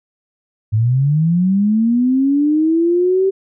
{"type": "linear sweep", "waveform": "sine", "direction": "up", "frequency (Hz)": [103.83, 389.6], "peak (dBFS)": -11, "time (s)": [0.72, 3.31], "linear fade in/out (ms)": 20, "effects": []}